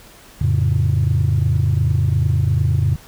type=chord; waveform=sine; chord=F augmented; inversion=none; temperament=equal; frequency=87.31 / 110 / 138.59 Hz; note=F2 / A2 / C#3; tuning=0 / 0 / 0 cents; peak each=-17 dBFS; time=0.41-2.96 s; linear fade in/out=5 ms; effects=tanh soft clip ceiling -8 dBFS + pink hiss -44 dBFS RMS until 3.07 s